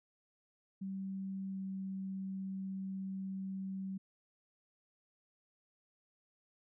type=tone with pitch glide; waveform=sine; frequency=192.8 to 191.69 Hz; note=G3 to G3; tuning=-28 to -38 cents; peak=-38 dBFS; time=0.81-3.98 s; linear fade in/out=10 ms; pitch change=-10 cents; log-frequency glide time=1.51-1.56 s; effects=none